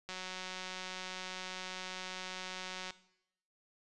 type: click train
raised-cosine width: 0.2 ms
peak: -25 dBFS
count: 522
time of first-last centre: 0.09-2.906 s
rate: 185 Hz
effects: noise-tail reverb RT60 0.8 s tail -17 dB re dry + resampled to 24000 Hz